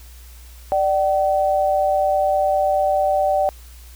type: tone pair together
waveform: sine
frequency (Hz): 593.5 / 764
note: D5 / G5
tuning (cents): +18 / -45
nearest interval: major third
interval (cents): 437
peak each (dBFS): -18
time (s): 0.72-3.49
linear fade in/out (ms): 0
effects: added 60 Hz sine -39 dBFS peak until 3.95 s + white hiss -48 dBFS RMS until 3.95 s